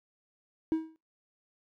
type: tone with exponential decay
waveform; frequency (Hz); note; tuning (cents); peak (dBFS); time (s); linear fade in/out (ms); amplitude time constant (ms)
triangle; 320; D#4; +49; -19; 0.72-0.96; 0; 51
effects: noise-tail reverb RT60 0.3 s tail -23 dB re dry + tanh soft clip ceiling -19 dBFS